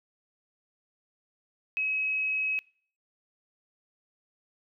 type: tone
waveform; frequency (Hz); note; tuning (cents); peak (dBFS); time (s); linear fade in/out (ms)
sine; 2556; D#7; +46; -26; 1.77-2.59; 0
effects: noise-tail reverb RT60 0.5 s tail -25 dB re dry